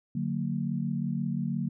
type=chord; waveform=sine; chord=D augmented; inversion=none; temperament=just; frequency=146.83 / 183.54 / 229.4 Hz; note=D3 / F#3 / A#3; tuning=0 / -14 / -28 cents; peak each=-32 dBFS; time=0.15-1.69 s; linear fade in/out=5 ms; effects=none